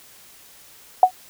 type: tone with exponential decay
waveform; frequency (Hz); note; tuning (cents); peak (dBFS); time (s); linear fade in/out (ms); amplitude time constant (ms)
sine; 740; F#5; 0; -3; 1.03-1.11; 2; 17
effects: white hiss -48 dBFS RMS until 1.29 s